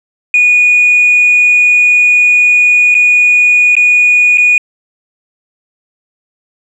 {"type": "tone with dropouts", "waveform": "sine", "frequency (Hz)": 2459, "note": "D#7", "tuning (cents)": -21, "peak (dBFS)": -3, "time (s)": [0.34, 4.58], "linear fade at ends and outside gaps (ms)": 2, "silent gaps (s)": [[2.944, 2.95], [3.753, 3.766], [4.374, 4.381]], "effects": ["tanh soft clip ceiling -1 dBFS"]}